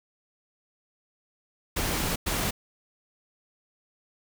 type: noise bursts at uneven times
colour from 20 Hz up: pink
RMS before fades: -28 dBFS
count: 2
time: 1.76-2.16 / 2.26-2.51 s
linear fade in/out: 10 ms
effects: none